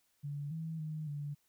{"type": "tone with pitch steps", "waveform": "sine", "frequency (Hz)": [144.2, 161.4, 155, 145.4], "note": ["D3", "E3", "D#3", "D3"], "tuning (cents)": [-31, -36, -6, -17], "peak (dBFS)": -37, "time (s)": [0.23, 1.35], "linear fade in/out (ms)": 20, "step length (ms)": 280, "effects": ["white hiss -75 dBFS RMS until 1.48 s"]}